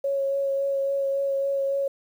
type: tone with vibrato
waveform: sine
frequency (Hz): 551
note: C#5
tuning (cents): -11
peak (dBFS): -22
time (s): 0.04-1.88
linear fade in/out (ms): 5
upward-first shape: sine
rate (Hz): 3.6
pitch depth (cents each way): 13
effects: 9-bit